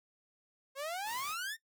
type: exponential sweep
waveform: sawtooth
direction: up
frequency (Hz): 529 to 1863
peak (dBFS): -33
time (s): 0.75-1.57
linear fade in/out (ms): 50
type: noise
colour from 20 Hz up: white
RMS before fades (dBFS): -47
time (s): 1.04-1.36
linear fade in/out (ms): 50
effects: noise-tail reverb RT60 0.1 s tail -18 dB re dry